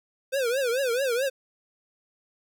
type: tone with vibrato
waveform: square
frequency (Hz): 507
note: B4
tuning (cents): +45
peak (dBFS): -24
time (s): 0.32-1.3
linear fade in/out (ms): 20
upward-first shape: triangle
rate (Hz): 4.6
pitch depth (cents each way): 200
effects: 11-bit